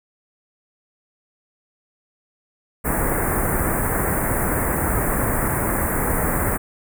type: band-stop noise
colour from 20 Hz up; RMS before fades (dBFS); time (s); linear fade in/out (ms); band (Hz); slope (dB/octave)
pink; -21; 2.84-6.58; 20; 2000 to 8600; 48
effects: none